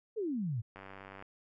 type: exponential sweep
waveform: sine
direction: down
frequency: 467.3 to 103.83 Hz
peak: -32 dBFS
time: 0.16-0.62 s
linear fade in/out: 20 ms
type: click train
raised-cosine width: 0.5 ms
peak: -33 dBFS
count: 46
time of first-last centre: 0.76-1.224 s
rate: 96.9 Hz
effects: none